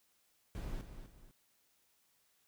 brown noise with echo, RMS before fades -41 dBFS, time 0.55-0.81 s, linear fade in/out 0 ms, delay 250 ms, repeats 2, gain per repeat -9 dB, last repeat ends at 1.31 s, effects white hiss -74 dBFS RMS until 2.47 s

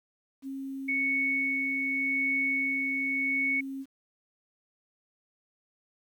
sine tone, 270.3 Hz, C#4, 44 cents flat, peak -34 dBFS, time 0.42-3.86 s, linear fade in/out 50 ms
sine tone with tremolo, 2217 Hz, C#7, in tune, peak -25 dBFS, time 0.88-3.61 s, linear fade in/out 10 ms, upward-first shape sine, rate 0.85 Hz, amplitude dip 30%
effects 10-bit

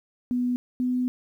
sine tone pair in turn, 246.9 / 250.6 Hz, B3 / B3, 0 / +25 cents, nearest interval unison, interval 25 cents, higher second, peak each -22 dBFS, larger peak neither, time 0.31-0.56 / 0.8-1.08 s, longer second, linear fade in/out 0 ms, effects 10-bit

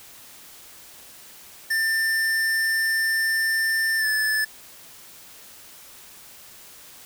square tone with pitch glide, 1790 to 1742.1 Hz, A6 to A6, +29 to -18 cents, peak -21 dBFS, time 1.7-4.45 s, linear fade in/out 10 ms, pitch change -47 cents, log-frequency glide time 3.98-4.06 s, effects white hiss -46 dBFS RMS until 7.05 s

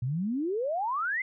sine exponential sweep, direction up, 116.54 to 2121 Hz, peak -27 dBFS, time 0.02-1.22 s, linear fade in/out 5 ms, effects none

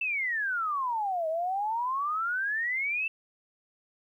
sine exponential two-way sweep, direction down then up, 2687 to 625 to 2687 Hz, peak -27 dBFS, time 0.01-3.08 s, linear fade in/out 5 ms, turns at 1.28 s, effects 11-bit

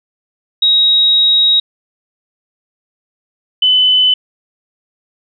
sine tone pair in turn, 3800 / 3016 Hz, A#7 / F#7, +33 / +32 cents, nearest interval major third, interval 401 cents, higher first, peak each -7 dBFS, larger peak neither, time 0.62-1.6 / 3.62-4.14 s, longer first, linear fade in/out 5 ms, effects none

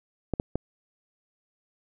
clicks, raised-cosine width 2 ms, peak -13 dBFS, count 3, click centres 0.337 / 0.399 / 0.556 s, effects none

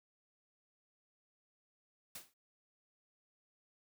white noise with exponential decay, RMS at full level -43 dBFS, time 2.15-2.34 s, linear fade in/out 5 ms, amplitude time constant 40 ms, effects none

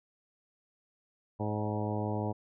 harmonic tone with a mistuned harmonic, 106 Hz, G#2, 36 cents sharp, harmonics 1 / 2 / 3 / 4 / 5 / 6 / 7 / 8 / 9, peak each -34 / -37 / -39 / -40 / -41 / -42 / -42 / -43 / -44 dBFS, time 1.39-2.33 s, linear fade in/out 20 ms, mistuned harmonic 6, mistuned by -33 cents, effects none

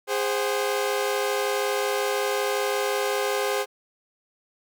sawtooth tone cluster, 410.2 / 523 / 755 Hz, G#4 / C5 / F#5, -21 / -1 / +35 cents, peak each -22 / -23 / -30 dBFS, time 0.07-3.66 s, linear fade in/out 50 ms, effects none

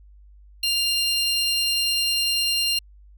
40% pulse tone pair together, 2794 / 4186 Hz, F7 / C8, 0 / 0 cents, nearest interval perfect fifth, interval 700 cents, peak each -22 / -22 dBFS, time 0.63-2.79 s, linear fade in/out 5 ms, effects added 50 Hz sine -46 dBFS peak until 3.17 s

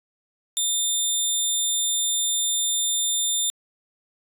15% pulse tone with amplitude modulation, 3600 Hz, A7, 39 cents sharp, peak -12 dBFS, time 0.57-3.5 s, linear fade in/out 0 ms, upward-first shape sine, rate 253 Hz, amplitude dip 40%, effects resampled to 32000 Hz

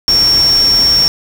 sine tone in noise, 5490 Hz, F8, 31 cents flat, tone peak -7 dBFS, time 0.08-1.08 s, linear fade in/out 0 ms, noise pink, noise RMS -22 dBFS, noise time 0.08-1.08 s, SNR +12 dB, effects none

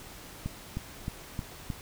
click train, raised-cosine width 5 ms, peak -20 dBFS, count 5, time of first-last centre 0.46-1.702 s, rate 3.22 Hz, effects pink hiss -47 dBFS RMS until 1.81 s

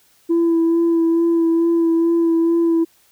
sine tone with vibrato, 333.5 Hz, E4, 20 cents sharp, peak -11 dBFS, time 0.29-2.85 s, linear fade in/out 20 ms, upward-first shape sine, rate 2.3 Hz, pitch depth 19 cents each way, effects tanh soft clip ceiling -11 dBFS + white hiss -56 dBFS RMS until 3.11 s

